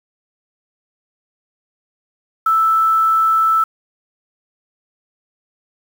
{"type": "tone with quantisation", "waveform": "sine", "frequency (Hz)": 1318.5, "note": "E6", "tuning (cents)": 0, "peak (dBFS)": -11, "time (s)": [2.46, 3.64], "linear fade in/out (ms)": 5, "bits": 6, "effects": []}